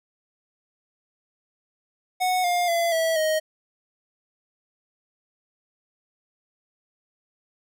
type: tone with pitch steps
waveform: square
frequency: 736 / 706.8 / 678.8 / 651.9 / 626.1 Hz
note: F#5 / F5 / F5 / E5 / D#5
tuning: -9 / +21 / -49 / -19 / +11 cents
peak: -21 dBFS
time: 2.2-3.4 s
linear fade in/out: 20 ms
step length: 240 ms
effects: none